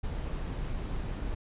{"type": "noise", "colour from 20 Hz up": "brown", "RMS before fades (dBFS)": -34, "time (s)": [0.03, 1.35], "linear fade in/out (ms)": 10, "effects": ["resampled to 8000 Hz"]}